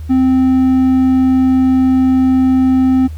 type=tone; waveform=triangle; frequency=260.1 Hz; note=C4; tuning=10 cents flat; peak=-6 dBFS; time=0.09-3.08 s; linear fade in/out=20 ms; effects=added 78 Hz sine -23 dBFS peak until 3.17 s + pink hiss -47 dBFS RMS until 3.17 s